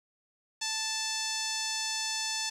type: tone with low-pass filter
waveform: 5% pulse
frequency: 880 Hz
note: A5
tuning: in tune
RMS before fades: -33 dBFS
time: 0.61-2.5 s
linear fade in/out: 10 ms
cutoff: 6100 Hz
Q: 1.9
effects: 10-bit